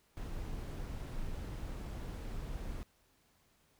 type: noise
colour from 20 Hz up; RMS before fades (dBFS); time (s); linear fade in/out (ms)
brown; -41; 0.17-2.83; 0
effects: pink hiss -71 dBFS RMS until 3.79 s